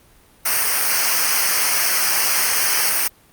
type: noise with comb filter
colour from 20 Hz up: white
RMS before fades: -18 dBFS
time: 0.45-3.08 s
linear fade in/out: 10 ms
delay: 0.27 ms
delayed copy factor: -0.8
effects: pink hiss -52 dBFS RMS until 3.32 s + Opus 32 kbps